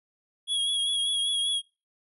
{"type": "tone with vibrato", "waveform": "square", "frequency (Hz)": 3322, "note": "G#7", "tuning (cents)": 0, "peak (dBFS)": -25, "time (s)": [0.47, 1.62], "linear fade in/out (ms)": 50, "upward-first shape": "triangle", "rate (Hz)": 5.1, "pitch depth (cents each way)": 38, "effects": ["noise-tail reverb RT60 0.3 s tail -26 dB re dry", "resampled to 32000 Hz"]}